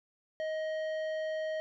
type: tone with tanh clipping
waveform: triangle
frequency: 628 Hz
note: D#5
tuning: 16 cents sharp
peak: -34 dBFS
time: 0.4-1.6 s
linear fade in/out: 0 ms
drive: 15 dB
effects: none